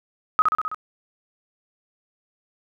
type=tone with echo; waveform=sine; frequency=1265 Hz; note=D#6; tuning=28 cents sharp; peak=-12 dBFS; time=0.39-0.42 s; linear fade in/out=0 ms; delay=65 ms; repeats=5; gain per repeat=-3 dB; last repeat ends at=0.745 s; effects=none